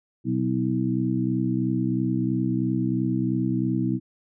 harmonic tone with a mistuned harmonic, 63 Hz, B1, 35 cents sharp, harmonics 2 / 3 / 4 / 5, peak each -27 / -27 / -27 / -27 dBFS, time 0.24-4 s, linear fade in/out 50 ms, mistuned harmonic 5, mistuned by +37 cents, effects none

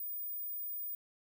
sine tone, 15010 Hz, A#9, 11 cents sharp, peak -37 dBFS, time 0-0.95 s, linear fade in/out 2 ms, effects none

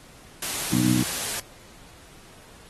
white noise, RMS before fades -29 dBFS, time 0.42-1.4 s, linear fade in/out 5 ms
harmonic tone, 61.9 Hz, B1, 5 cents sharp, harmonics 2 / 3 / 4 / 5, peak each -25 / -26 / -24 / -25 dBFS, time 0.72-1.03 s, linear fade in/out 5 ms
effects pink hiss -50 dBFS RMS until 2.69 s + AAC 32 kbps

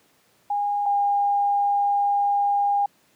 sine tone pair in turn, 817 / 809.5 Hz, G#5 / G#5, -29 / -45 cents, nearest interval unison, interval 16 cents, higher first, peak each -21 / -18 dBFS, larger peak second, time 0.5-0.86 / 0.86-2.86 s, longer second, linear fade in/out 5 ms, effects pink hiss -61 dBFS RMS until 3.15 s + high-pass 150 Hz 12 dB/octave

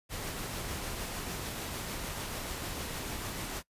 pink noise with tremolo, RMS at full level -37 dBFS, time 0.09-3.63 s, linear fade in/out 50 ms, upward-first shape triangle, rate 6.7 Hz, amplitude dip 25%, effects noise-tail reverb RT60 0.1 s tail -22 dB re dry + resampled to 32000 Hz

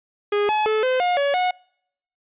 45% pulse tone with pitch steps, 411.7 / 853 / 433.7 / 513 / 715 / 565 / 729 Hz, G#4 / G#5 / A4 / C5 / F5 / C#5 / F#5, -15 / +46 / -25 / -34 / +41 / +33 / -26 cents, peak -18 dBFS, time 0.32-1.51 s, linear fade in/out 5 ms, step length 170 ms, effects noise-tail reverb RT60 0.7 s tail -26 dB re dry + resampled to 8000 Hz

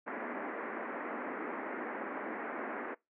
pink band-pass noise, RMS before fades -40 dBFS, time 0.06-2.95 s, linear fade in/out 20 ms, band 230 to 2100 Hz, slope 48 dB/octave, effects noise-tail reverb RT60 0.2 s tail -22 dB re dry

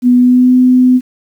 sine tone with pitch glide, 246.9 to 252.8 Hz, B3 to B3, 0 to +41 cents, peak -4 dBFS, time 0.02-1.01 s, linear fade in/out 50 ms, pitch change +41 cents, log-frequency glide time 0.15-0.54 s, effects 7-bit

